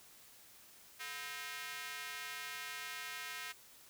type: tone with high-pass filter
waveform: square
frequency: 143.4 Hz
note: D3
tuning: 41 cents flat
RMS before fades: -45 dBFS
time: 0.99-3.53 s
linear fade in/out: 20 ms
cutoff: 1800 Hz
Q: 1.5
effects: white hiss -60 dBFS RMS until 3.89 s